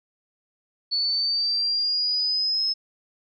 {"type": "exponential sweep", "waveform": "sine", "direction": "up", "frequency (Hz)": [4435, 5200], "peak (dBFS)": -21, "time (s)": [0.91, 2.74], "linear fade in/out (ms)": 20, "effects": []}